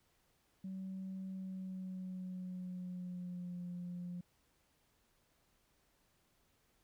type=tone with pitch glide; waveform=sine; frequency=189.6 to 176.9 Hz; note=F#3 to F3; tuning=+43 to +23 cents; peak=-40 dBFS; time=0.64-4.21 s; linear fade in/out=5 ms; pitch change=-120 cents; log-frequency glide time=1.27-3.62 s; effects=tanh soft clip ceiling -38 dBFS + pink hiss -75 dBFS RMS until 6.83 s